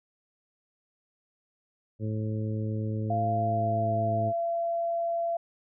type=harmonic tone; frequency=108.4 Hz; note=A2; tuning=25 cents flat; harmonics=1 / 2 / 3 / 4 / 5; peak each=-29 / -35 / -39 / -41 / -43 dBFS; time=1.99-4.33 s; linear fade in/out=50 ms
type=tone with pitch glide; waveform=sine; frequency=692 to 677.8 Hz; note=F5 to E5; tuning=-16 to +48 cents; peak=-26 dBFS; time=3.1-5.37 s; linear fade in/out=5 ms; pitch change=-36 cents; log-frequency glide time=3.29-3.89 s
effects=none